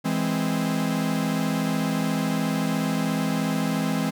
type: chord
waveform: 45% pulse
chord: E augmented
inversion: none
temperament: equal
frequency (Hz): 164.81 / 207.7 / 261.6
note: E3 / G#3 / B#3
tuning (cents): 0 / 0 / 0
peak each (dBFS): -27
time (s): 0.04-4.11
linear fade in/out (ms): 20
effects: none